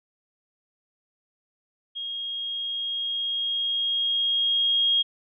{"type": "tone with level ramp", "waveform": "sine", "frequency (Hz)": 3261, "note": "G#7", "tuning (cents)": -32, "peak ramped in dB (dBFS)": [-30, -18], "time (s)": [1.95, 5.03], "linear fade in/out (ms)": 20, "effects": []}